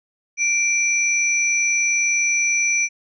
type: tone pair together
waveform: sine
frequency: 2349 / 5910 Hz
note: D7 / F#8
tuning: 0 / -3 cents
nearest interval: octave + major third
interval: 1597 cents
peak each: -18 / -21 dBFS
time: 0.37-2.89 s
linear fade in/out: 50 ms
effects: none